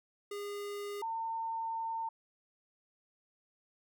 square / sine tone pair in turn, 407.9 / 905.4 Hz, G#4 / A5, -31 / +49 cents, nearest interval octave + major second, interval 1380 cents, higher second, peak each -39 / -34 dBFS, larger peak second, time 0.31-1.02 / 1.02-2.09 s, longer second, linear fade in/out 5 ms, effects none

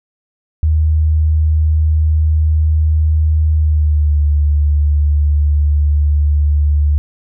sine tone with pitch glide, 77.78 to 73.63 Hz, D#2 to D2, 0 to +5 cents, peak -9 dBFS, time 0.63-6.98 s, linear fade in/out 0 ms, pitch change -95 cents, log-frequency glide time 3.51-4.21 s, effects none

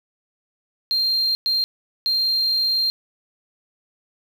sine tone bursts at uneven times, 4186 Hz, C8, in tune, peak -16 dBFS, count 3, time 0.91-1.35 / 1.46-1.64 / 2.06-2.9 s, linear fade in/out 0 ms, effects tanh soft clip ceiling -14 dBFS + 7-bit

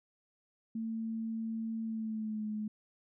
sine tone with pitch glide, 224.4 to 213.3 Hz, A3 to G#3, +34 to +46 cents, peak -34 dBFS, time 0.75-2.68 s, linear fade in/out 5 ms, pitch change -88 cents, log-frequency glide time 1.83-2.46 s, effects none

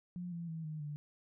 sine tone with pitch steps, 177.4 / 169.49 / 161.93 / 154.7 / 147.8 Hz, F3 / E3 / E3 / D#3 / D3, +27 / +48 / -31 / -10 / +11 cents, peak -39 dBFS, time 0.16-0.96 s, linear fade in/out 0 ms, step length 160 ms, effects none

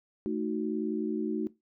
sine chord, D# diminished, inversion second, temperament equal, 220 / 311.1 / 370 Hz, A3 / D#4 / F#4, 0 / 0 / 0 cents, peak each -33 dBFS, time 0.26-1.47 s, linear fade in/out 0 ms, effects noise-tail reverb RT60 0.2 s tail -19 dB re dry

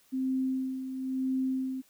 sine tone with tremolo, 261.6 Hz, C4, in tune, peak -26 dBFS, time 0.12-1.82 s, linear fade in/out 20 ms, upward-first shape sine, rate 0.99 Hz, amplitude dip 60%, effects white hiss -64 dBFS RMS until 1.89 s

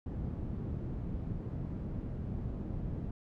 white low-pass noise, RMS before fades -38 dBFS, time 0.06-3.11 s, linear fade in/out 2 ms, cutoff 160 Hz, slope 12 dB/octave, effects none

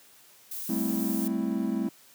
violet noise, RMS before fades -36 dBFS, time 0.51-1.28 s, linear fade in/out 5 ms
triangle chord, A minor seventh, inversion third, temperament equal, 196 / 220 / 261.6 / 329.6 Hz, G3 / A3 / C4 / E4, 0 / 0 / 0 / 0 cents, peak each -30 / -28 / -30 / -31 dBFS, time 0.69-1.89 s, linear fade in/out 5 ms
effects white hiss -56 dBFS RMS until 2.14 s + high-pass 100 Hz 12 dB/octave

